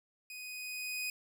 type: tone with level ramp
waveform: sawtooth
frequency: 2495 Hz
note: D#7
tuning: 4 cents sharp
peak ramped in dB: -41 to -31 dBFS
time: 0.3-1.1 s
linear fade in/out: 2 ms
effects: none